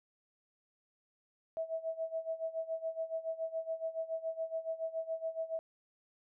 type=tone with tremolo; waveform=sine; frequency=650 Hz; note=E5; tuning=24 cents flat; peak=-32 dBFS; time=1.57-5.59 s; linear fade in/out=0 ms; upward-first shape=sine; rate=7.1 Hz; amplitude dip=85%; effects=none